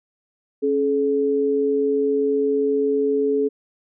sine tone pair together, 275.5 / 427.6 Hz, C#4 / A4, -11 / -49 cents, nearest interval minor sixth, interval 762 cents, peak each -23 / -18 dBFS, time 0.62-3.49 s, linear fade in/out 20 ms, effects none

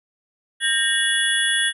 sine tone cluster, 1593 / 1850 / 2897 / 3384 / 10060 Hz, G6 / A#6 / F#7 / G#7 / D#9, +27 / -14 / -37 / +32 / +18 cents, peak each -25 / -22 / -27 / -22 / -26 dBFS, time 0.6-1.73 s, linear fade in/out 50 ms, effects none

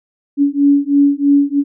sine beating tone pair, 282 / 285.1 Hz, C#4 / C#4, +30 / +49 cents, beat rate 3.1 Hz, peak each -12 dBFS, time 0.37-1.64 s, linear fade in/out 50 ms, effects none

